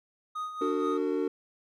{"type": "tone with tremolo", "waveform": "triangle", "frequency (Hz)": 1244.5, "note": "D#6", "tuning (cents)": 0, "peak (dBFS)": -29, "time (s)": [0.35, 0.98], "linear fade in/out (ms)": 10, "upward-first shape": "sine", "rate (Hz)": 4.2, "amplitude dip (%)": 60}
{"type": "chord", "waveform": "triangle", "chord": "D augmented", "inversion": "none", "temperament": "equal with one note detuned", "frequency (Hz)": [293.7, 370, 454.2], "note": ["D4", "F#4", "A#4"], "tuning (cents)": [0, 0, -45], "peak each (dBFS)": -29, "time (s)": [0.61, 1.28], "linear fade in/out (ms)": 5}
{"effects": []}